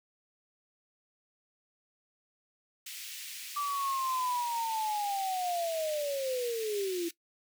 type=high-pass noise; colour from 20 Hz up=pink; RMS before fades=-43 dBFS; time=2.86-7.11 s; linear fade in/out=5 ms; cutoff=2300 Hz; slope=24 dB/octave
type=linear sweep; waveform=sine; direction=down; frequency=1169 to 331.5 Hz; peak=-30 dBFS; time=3.56-7.09 s; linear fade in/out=10 ms
effects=noise-tail reverb RT60 0.1 s tail -18 dB re dry